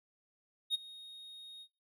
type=tone with ADSR envelope; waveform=triangle; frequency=3729 Hz; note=A#7; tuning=in tune; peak=-25 dBFS; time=0.7-1.68 s; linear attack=44 ms; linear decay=18 ms; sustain=-21 dB; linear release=65 ms; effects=noise-tail reverb RT60 0.3 s tail -25 dB re dry + tanh soft clip ceiling -21 dBFS